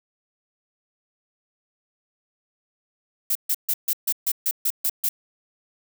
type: noise bursts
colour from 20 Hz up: violet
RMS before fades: -22 dBFS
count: 10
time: 3.3-5.09 s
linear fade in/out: 5 ms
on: 53 ms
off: 140 ms
effects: none